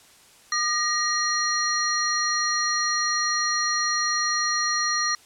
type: tone cluster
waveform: sine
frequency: 1212 / 1882 / 4229 / 5730 Hz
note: D#6 / A#6 / C8 / F8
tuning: -46 / +16 / +18 / +44 cents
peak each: -27 dBFS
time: 0.52-5.15 s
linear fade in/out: 2 ms
effects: white hiss -53 dBFS RMS until 5.25 s + low-pass 10000 Hz 12 dB/octave